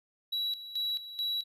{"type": "tone with tremolo", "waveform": "triangle", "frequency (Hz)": 3907, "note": "B7", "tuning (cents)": -19, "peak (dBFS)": -28, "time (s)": [0.32, 1.44], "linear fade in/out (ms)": 10, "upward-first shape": "square", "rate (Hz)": 2.3, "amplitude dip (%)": 75, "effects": ["resampled to 32000 Hz"]}